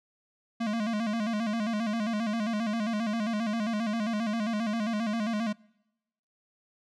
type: tone with vibrato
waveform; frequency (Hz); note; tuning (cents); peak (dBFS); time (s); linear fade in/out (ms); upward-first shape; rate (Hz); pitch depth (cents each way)
square; 220; A3; 0; -28; 0.6-5.53; 10; square; 7.5; 85
effects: noise-tail reverb RT60 0.9 s tail -25 dB re dry + low-pass 5000 Hz 12 dB/octave